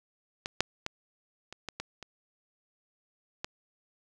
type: clicks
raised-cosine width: 0.2 ms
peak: -16 / -6 / -15 / -25 / -19 / -18 / -25 / -16 dBFS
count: 8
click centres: 0.459 / 0.606 / 0.864 / 1.526 / 1.687 / 1.8 / 2.027 / 3.445 s
effects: none